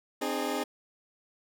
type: chord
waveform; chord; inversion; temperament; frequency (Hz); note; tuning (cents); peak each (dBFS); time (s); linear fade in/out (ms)
20% pulse; Ab major; first; equal with one note detuned; 261.6 / 303.5 / 415.3; C4 / Eb4 / Ab4; 0 / -43 / 0; -29; 0.21-0.64; 10
effects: none